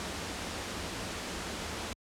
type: band-stop noise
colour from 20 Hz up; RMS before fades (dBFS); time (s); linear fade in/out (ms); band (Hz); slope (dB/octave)
pink; -37; 0-1.93; 0; 110 to 160; 96
effects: high-pass 60 Hz 12 dB/octave + low-pass 8000 Hz 12 dB/octave